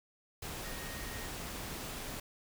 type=tone in noise; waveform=sine; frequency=1864.7 Hz; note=A#6; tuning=in tune; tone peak=-49 dBFS; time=0.64-1.28 s; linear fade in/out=5 ms; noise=pink; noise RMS=-42 dBFS; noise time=0.42-2.2 s; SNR=-10 dB; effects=none